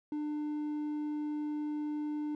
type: tone with hard clipping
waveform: sine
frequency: 299.1 Hz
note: D4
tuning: 32 cents sharp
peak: -34 dBFS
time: 0.12-2.35 s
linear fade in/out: 2 ms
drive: 3 dB
effects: none